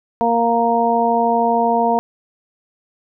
harmonic tone, 233.1 Hz, A#3, in tune, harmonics 1 / 2 / 3 / 4, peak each -21 / -20 / -17 / -18 dBFS, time 0.21-1.99 s, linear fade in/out 0 ms, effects none

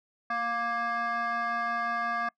sine tone with frequency modulation, 1174.7 Hz, D6, in tune, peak -25 dBFS, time 0.3-2.29 s, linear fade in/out 5 ms, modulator 471 Hz, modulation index 1.2, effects noise-tail reverb RT60 0.1 s tail -25 dB re dry + tanh soft clip ceiling -26 dBFS

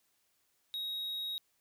triangle tone, 3788 Hz, A#7, 27 cents sharp, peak -34 dBFS, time 0.74-1.38 s, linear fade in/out 0 ms, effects white hiss -75 dBFS RMS until 1.6 s

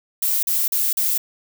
violet noise bursts, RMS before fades -20 dBFS, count 4, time 0.22-1.18 s, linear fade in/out 5 ms, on 210 ms, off 40 ms, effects none

